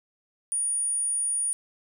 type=tone; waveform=sine; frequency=9520 Hz; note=D9; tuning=22 cents sharp; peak=-24 dBFS; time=0.52-1.53 s; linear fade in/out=0 ms; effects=10-bit